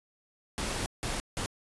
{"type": "noise bursts at uneven times", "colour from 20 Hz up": "pink", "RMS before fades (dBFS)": -33, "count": 3, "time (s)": [[0.58, 0.86], [1.03, 1.2], [1.37, 1.46]], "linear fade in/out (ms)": 0, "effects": ["resampled to 24000 Hz"]}